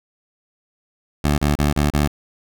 15% pulse tone bursts, 73.42 Hz, D2, in tune, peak -9 dBFS, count 5, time 1.24-2.076 s, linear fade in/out 5 ms, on 140 ms, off 34 ms, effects none

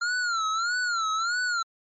square tone with vibrato, 1382 Hz, F6, 19 cents flat, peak -25 dBFS, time 0.01-1.63 s, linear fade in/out 10 ms, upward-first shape sine, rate 1.6 Hz, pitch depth 130 cents each way, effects MP3 32 kbps

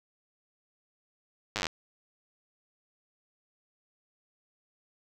slowing click train, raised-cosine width 0.2 ms, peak -13 dBFS, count 11, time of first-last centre 1.56-1.668 s, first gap 9 ms, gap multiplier 1.04, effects none

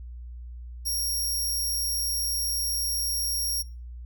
15% pulse tone, 5588 Hz, F8, in tune, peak -20 dBFS, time 0.85-3.63 s, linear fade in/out 20 ms, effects noise-tail reverb RT60 0.3 s tail -21 dB re dry + added 60 Hz sine -37 dBFS peak until 4.05 s

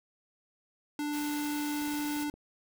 square tone, 294.8 Hz, D4, 7 cents sharp, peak -32 dBFS, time 0.99-2.3 s, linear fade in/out 2 ms
white noise, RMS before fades -43 dBFS, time 1.12-2.25 s, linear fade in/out 20 ms
click train, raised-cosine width 2 ms, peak -40 dBFS, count 10, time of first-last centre 1.82-2.34 s, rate 17.3 Hz
effects none

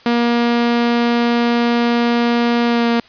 sawtooth tone with pitch glide, 237.1 to 234.2 Hz, A#3 to A#3, +30 to +8 cents, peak -9 dBFS, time 0.06-3 s, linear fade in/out 2 ms, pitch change -22 cents, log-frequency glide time 2.66-2.88 s, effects white hiss -45 dBFS RMS until 3.08 s + resampled to 11025 Hz

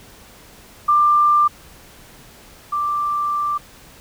sine tone pair in turn, 1188 / 1177.8 Hz, D6 / D6, +20 / +5 cents, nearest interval unison, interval 15 cents, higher first, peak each -11 / -18 dBFS, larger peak first, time 0.88-1.48 / 2.72-3.58 s, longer second, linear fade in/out 10 ms, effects pink hiss -45 dBFS RMS until 4 s

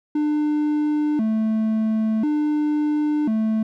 triangle tone with vibrato, 256.4 Hz, C4, 35 cents flat, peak -16 dBFS, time 0.15-3.63 s, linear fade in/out 5 ms, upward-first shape square, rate 0.48 Hz, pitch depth 270 cents each way, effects none

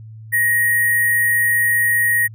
sine tone with sample-and-hold, 1885 Hz, A#6, 19 cents sharp, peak -13 dBFS, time 0.32-2.28 s, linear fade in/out 20 ms, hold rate 11025 Hz, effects added 110 Hz sine -34 dBFS peak until 2.34 s

